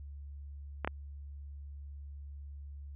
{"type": "clicks", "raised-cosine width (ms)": 0.5, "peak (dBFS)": -17, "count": 2, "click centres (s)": [0.847, 0.875], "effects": ["added 71 Hz sine -43 dBFS peak until 2.95 s", "resampled to 8000 Hz"]}